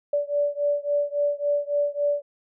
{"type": "beating tone pair", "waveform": "sine", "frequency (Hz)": [578, 581.6], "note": ["D5", "D5"], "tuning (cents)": [-28, -17], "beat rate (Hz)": 3.6, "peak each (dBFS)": [-24, -25], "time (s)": [0.13, 2.22], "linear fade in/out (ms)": 5, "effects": []}